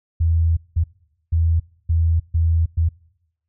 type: tone bursts at uneven times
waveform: sine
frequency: 82.41 Hz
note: E2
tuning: in tune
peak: -14 dBFS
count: 6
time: 0.2-0.57 / 0.76-0.84 / 1.32-1.6 / 1.89-2.2 / 2.34-2.66 / 2.77-2.89 s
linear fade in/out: 10 ms
effects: noise-tail reverb RT60 0.9 s tail -26 dB re dry